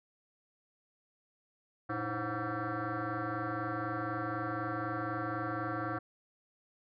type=tone with frequency modulation; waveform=sine; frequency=513 Hz; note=C5; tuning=34 cents flat; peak=-32 dBFS; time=1.89-5.99 s; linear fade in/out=10 ms; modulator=210 Hz; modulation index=5; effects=tanh soft clip ceiling -28 dBFS